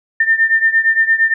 sine beating tone pair, 1800 / 1808.7 Hz, A6 / A6, +39 / +47 cents, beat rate 8.7 Hz, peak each -12 / -15 dBFS, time 0.2-1.34 s, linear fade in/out 5 ms, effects none

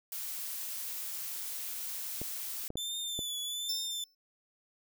blue noise, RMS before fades -39 dBFS, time 0.12-2.68 s, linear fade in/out 2 ms
clicks, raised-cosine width 2 ms, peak -25 dBFS, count 4, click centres 2.216 / 2.704 / 2.756 / 3.191 s
sawtooth tone with vibrato, 3520 Hz, A7, in tune, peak -32 dBFS, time 2.77-4.04 s, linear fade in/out 2 ms, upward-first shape triangle, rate 1.2 Hz, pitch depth 63 cents each way
square tone with exponential decay, 5300 Hz, E8, 9 cents sharp, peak -31 dBFS, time 3.69-4.15 s, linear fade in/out 5 ms, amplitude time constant 100 ms
effects none

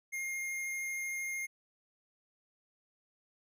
square tone with vibrato, 2128 Hz, C7, 29 cents sharp, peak -36 dBFS, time 0.12-1.47 s, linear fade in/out 20 ms, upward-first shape triangle, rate 13 Hz, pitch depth 9 cents each way, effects none

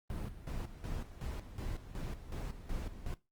brown noise with tremolo, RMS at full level -39 dBFS, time 0.1-3.14 s, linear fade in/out 0 ms, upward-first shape square, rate 2.7 Hz, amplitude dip 70%, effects noise-tail reverb RT60 0.2 s tail -17 dB re dry + Opus 32 kbps

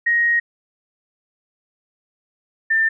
sine tone pair in turn, 1878 / 1790.7 Hz, A#6 / A6, +12 / +30 cents, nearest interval minor second, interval 82 cents, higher first, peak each -14 dBFS, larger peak neither, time 0.06-0.4 / 2.7-2.89 s, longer first, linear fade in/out 10 ms, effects none

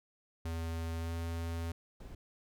square tone with pitch glide, 82.41 to 83.42 Hz, E2 to E2, 0 to +21 cents, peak -36 dBFS, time 0.45-1.72 s, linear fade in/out 5 ms, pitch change +21 cents, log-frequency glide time 0.98-1.12 s
brown noise, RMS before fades -47 dBFS, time 2-2.15 s, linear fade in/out 5 ms
effects none

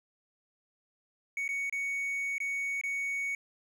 triangle tone with dropouts, 2230 Hz, C#7, 10 cents sharp, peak -29 dBFS, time 1.37-3.35 s, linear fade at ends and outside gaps 2 ms, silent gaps 1.479-1.489 / 1.697-1.725 / 2.382-2.402 / 2.813-2.836 s, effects none

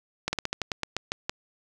slowing click train, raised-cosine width 0.2 ms, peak -10 dBFS, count 11, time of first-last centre 0.28-1.295 s, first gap 50 ms, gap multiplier 1.15, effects none

